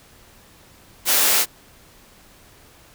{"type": "high-pass noise", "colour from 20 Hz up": "white", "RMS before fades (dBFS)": -17, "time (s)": [1.05, 1.46], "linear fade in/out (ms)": 50, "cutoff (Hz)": 290, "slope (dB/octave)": 12, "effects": ["pink hiss -50 dBFS RMS until 2.94 s"]}